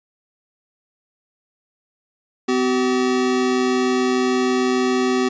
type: tone pair together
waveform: square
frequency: 254.1 / 380.7 Hz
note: B3 / F#4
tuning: +49 / +49 cents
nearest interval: perfect fifth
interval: 700 cents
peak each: -20 / -20 dBFS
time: 2.48-5.29 s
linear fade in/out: 10 ms
effects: resampled to 16000 Hz